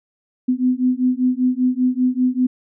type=beating tone pair; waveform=sine; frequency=250.4 / 255.5 Hz; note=B3 / C4; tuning=+24 / -41 cents; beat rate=5.1 Hz; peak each=-18 dBFS; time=0.48-2.47 s; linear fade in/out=10 ms; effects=none